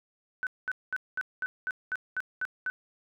sine tone bursts, 1510 Hz, F#6, 35 cents sharp, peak -28 dBFS, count 10, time 0.43-2.7 s, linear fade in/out 0 ms, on 38 ms, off 210 ms, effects none

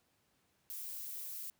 violet noise, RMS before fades -44 dBFS, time 0.7-1.5 s, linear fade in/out 0 ms, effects pink hiss -75 dBFS RMS until 1.59 s + high-pass 80 Hz 12 dB/octave

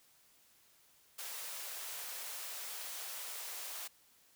white high-pass noise, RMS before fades -44 dBFS, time 1.18-3.88 s, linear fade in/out 10 ms, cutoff 480 Hz, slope 24 dB/octave, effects white hiss -67 dBFS RMS until 4.35 s

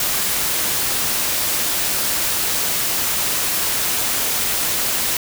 white noise, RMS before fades -20 dBFS, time 0-5.17 s, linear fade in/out 2 ms, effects none

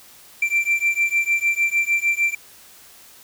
triangle beating tone pair, 2349 / 2355.6 Hz, D7 / D7, 0 / +5 cents, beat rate 6.6 Hz, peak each -19 dBFS, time 0.42-2.35 s, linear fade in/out 5 ms, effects white hiss -47 dBFS RMS until 3.23 s

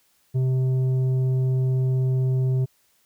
sine tone with tanh clipping, 129.7 Hz, C3, 15 cents flat, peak -20 dBFS, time 0.34-2.66 s, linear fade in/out 20 ms, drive 7 dB, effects white hiss -64 dBFS RMS until 3.05 s

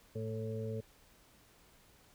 harmonic tone, 110.7 Hz, A2, 11 cents sharp, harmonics 1 / 2 / 4 / 5, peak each -39 / -44 / -41 / -47 dBFS, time 0.15-0.81 s, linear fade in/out 10 ms, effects pink hiss -64 dBFS RMS until 2.14 s

